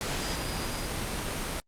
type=tone in noise; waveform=sine; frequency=4900 Hz; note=D#8; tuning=27 cents flat; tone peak=-42 dBFS; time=0.22-0.87 s; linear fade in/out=0 ms; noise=pink; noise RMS=-32 dBFS; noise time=0.01-1.6 s; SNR=-13 dB; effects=low-pass 11000 Hz 12 dB/octave + Opus 48 kbps